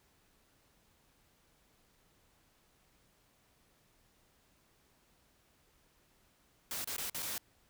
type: noise with dropouts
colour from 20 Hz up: white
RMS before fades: -39 dBFS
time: 6.71-7.38 s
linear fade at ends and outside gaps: 1 ms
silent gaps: 6.844-6.874 / 6.965-6.981 / 7.098-7.146 / 7.223-7.227 s
effects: pink hiss -70 dBFS RMS until 7.69 s

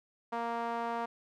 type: tone with band-pass filter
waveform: sawtooth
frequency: 233.2 Hz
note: A#3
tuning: 1 cent sharp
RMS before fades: -35 dBFS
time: 0.32-1.06 s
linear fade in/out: 10 ms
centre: 890 Hz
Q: 2.1
effects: none

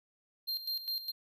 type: tone with tremolo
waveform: square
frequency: 4186 Hz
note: C8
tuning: in tune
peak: -33 dBFS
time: 0.47-1.12 s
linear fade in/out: 20 ms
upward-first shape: square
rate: 4.9 Hz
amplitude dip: 70%
effects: none

